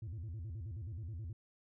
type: tone with vibrato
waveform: sine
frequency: 95.6 Hz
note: G2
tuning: 43 cents flat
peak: -38 dBFS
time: 0.02-1.33 s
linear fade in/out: 5 ms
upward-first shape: square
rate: 9.4 Hz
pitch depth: 260 cents each way
effects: tanh soft clip ceiling -40 dBFS